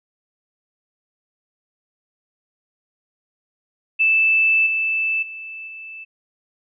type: tone with level steps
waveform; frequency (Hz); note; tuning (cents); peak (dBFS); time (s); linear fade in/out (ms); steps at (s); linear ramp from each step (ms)
sine; 2637; E7; 0; -13 / -18 / -31 / -33; 3.99-6.05; 20; 4.66 / 5.22 / 5.67; 10
effects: none